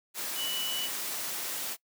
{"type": "tone in noise", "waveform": "sine", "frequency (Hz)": 2960, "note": "F#7", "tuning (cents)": 0, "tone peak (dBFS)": -32, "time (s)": [0.35, 0.9], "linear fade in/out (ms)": 50, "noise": "white", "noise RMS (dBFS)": -35, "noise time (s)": [0.14, 1.77], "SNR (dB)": 0, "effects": ["noise-tail reverb RT60 0.1 s tail -22 dB re dry", "high-pass 200 Hz 12 dB/octave"]}